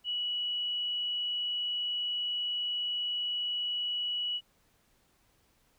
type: tone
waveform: sine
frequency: 2935 Hz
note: F#7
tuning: 15 cents flat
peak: -30 dBFS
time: 0.04-4.41 s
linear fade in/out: 50 ms
effects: pink hiss -69 dBFS RMS until 5.78 s